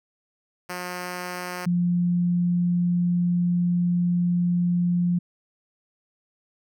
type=tone pair in turn; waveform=5% pulse / sine; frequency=179.4 / 175.51 Hz; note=F3 / F3; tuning=+47 / +9 cents; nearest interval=unison; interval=38 cents; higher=first; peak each=-19 dBFS; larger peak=neither; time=0.69-1.66 / 1.66-5.19 s; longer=second; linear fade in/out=10 ms; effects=none